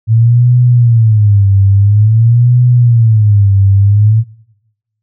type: tone with vibrato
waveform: sine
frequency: 110 Hz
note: A2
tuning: in tune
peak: -4 dBFS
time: 0.07-4.24 s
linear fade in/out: 50 ms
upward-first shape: sine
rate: 0.49 Hz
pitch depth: 200 cents each way
effects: noise-tail reverb RT60 1.0 s tail -23 dB re dry